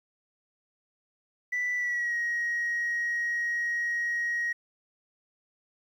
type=tone with pitch glide; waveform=sine; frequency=1975.5 to 1889.6 Hz; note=B6 to A#6; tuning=0 to +23 cents; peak=-25 dBFS; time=1.52-4.53 s; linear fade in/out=10 ms; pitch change=-77 cents; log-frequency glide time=1.76-2.15 s; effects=tanh soft clip ceiling -24 dBFS + 10-bit